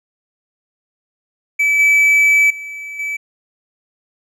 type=tone with level steps; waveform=triangle; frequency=2302 Hz; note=D7; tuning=35 cents flat; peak=-10 / -7 / -25 / -18 dBFS; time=1.59-3.17 s; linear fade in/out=10 ms; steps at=1.79 / 2.5 / 2.99 s; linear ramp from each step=5 ms; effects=none